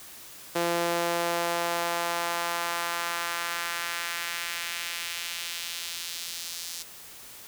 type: tone with high-pass filter sweep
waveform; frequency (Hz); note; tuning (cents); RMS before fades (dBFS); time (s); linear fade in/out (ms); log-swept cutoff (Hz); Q
sawtooth; 171.1; F3; -35; -31; 0.55-6.83; 10; 420 to 5000; 1.2
effects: white hiss -46 dBFS RMS until 7.47 s